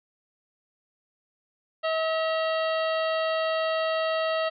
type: harmonic tone with a mistuned harmonic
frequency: 642 Hz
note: E5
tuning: 46 cents flat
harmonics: 1 / 2 / 3 / 4 / 5 / 6 / 7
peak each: -25 / -31 / -35 / -37 / -39 / -41 / -42 dBFS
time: 1.83-4.5 s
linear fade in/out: 20 ms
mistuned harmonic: 4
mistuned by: +120 cents
effects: none

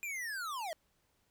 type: linear sweep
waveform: square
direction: down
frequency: 2450 to 608 Hz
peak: -38 dBFS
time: 0.03-0.73 s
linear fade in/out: 0 ms
effects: pink hiss -75 dBFS RMS until 1.3 s

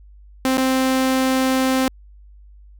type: tone with dropouts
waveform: sawtooth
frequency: 261.6 Hz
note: C4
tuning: in tune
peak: -12 dBFS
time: 0.45-1.88 s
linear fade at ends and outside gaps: 0 ms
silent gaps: 0.571-0.581 s
effects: added 50 Hz sine -42 dBFS peak until 2.79 s

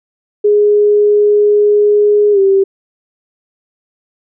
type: tone with pitch glide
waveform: sine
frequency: 415.3 to 389.7 Hz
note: G#4 to G4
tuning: 0 to -10 cents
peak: -6 dBFS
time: 0.44-2.64 s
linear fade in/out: 10 ms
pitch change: -110 cents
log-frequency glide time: 2.32-2.39 s
effects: none

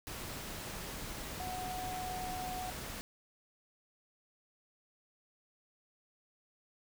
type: tone in noise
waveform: sine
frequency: 736 Hz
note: F#5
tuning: 9 cents flat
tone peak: -39 dBFS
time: 1.4-2.7 s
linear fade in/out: 0 ms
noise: pink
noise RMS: -43 dBFS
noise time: 0.07-3.01 s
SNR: +1 dB
effects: none

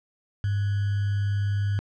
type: tone with sample-and-hold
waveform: sine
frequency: 101 Hz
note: G#2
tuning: 48 cents flat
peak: -22 dBFS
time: 0.44-1.79 s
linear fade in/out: 0 ms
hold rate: 1575 Hz
effects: low-pass 4000 Hz 12 dB/octave

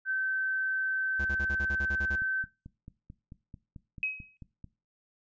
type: tone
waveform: sine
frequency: 1542 Hz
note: G6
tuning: 29 cents flat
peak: -27 dBFS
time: 0.05-2.46 s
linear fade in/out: 50 ms
type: tone bursts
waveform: square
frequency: 69.3 Hz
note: C#2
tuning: in tune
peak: -34 dBFS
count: 10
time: 1.19-2.16 s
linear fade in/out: 10 ms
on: 61 ms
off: 40 ms
type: click train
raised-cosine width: 5 ms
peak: -33 dBFS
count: 12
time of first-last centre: 2.22-4.643 s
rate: 4.54 Hz
type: tone with exponential decay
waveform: sine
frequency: 2544 Hz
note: D#7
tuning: 38 cents sharp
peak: -25 dBFS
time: 4.03-4.37 s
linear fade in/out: 1 ms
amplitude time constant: 73 ms
effects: noise-tail reverb RT60 0.3 s tail -19 dB re dry + resampled to 16000 Hz

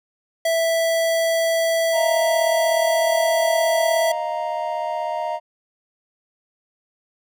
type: tone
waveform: square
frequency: 659 Hz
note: E5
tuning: 1 cent flat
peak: -18 dBFS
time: 0.45-4.12 s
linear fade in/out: 5 ms
type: chord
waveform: triangle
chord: Eb suspended second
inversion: none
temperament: equal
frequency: 622.3 / 698.5 / 932.3 Hz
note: Eb5 / F5 / Bb5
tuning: 0 / 0 / 0 cents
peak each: -25 dBFS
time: 1.92-5.4 s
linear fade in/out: 50 ms
effects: none

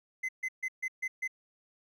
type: tone bursts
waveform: triangle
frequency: 2049 Hz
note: C7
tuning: 37 cents flat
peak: -29 dBFS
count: 6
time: 0.23-1.278 s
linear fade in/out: 10 ms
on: 58 ms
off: 140 ms
effects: none

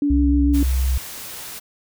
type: tone with vibrato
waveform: sine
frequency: 285.7 Hz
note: D4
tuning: 48 cents flat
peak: -16 dBFS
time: 0.02-0.63 s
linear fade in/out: 2 ms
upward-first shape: triangle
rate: 6.7 Hz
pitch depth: 21 cents each way
type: tone with pitch glide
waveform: sine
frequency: 65.41 to 64.73 Hz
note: C2 to C2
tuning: 0 to -18 cents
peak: -16 dBFS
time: 0.1-0.98 s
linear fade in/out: 5 ms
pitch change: -18 cents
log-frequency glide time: 0.28-0.54 s
type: noise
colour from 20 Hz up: white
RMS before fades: -34 dBFS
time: 0.53-1.6 s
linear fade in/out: 20 ms
effects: none

